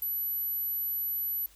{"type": "tone", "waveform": "sine", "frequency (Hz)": 11840, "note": "F#9", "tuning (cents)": 0, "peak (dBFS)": -29, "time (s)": [0.02, 1.46], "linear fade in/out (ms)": 2, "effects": ["added 50 Hz sine -60 dBFS peak until 1.55 s", "white hiss -59 dBFS RMS until 1.55 s"]}